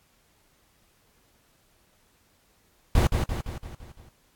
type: noise with echo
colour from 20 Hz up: brown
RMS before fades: -19 dBFS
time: 2.95-3.07 s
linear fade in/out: 2 ms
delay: 170 ms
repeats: 6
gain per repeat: -5 dB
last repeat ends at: 4.09 s
effects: pink hiss -64 dBFS RMS until 4.35 s + AAC 64 kbps